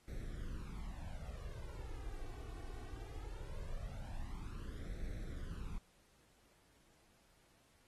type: noise with flanger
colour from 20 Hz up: brown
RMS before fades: -45 dBFS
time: 0.08-5.78 s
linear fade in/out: 0 ms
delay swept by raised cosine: 0.5 to 2.7 ms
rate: 0.2 Hz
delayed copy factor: +0.95
effects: pink hiss -71 dBFS RMS until 7.87 s + AAC 32 kbps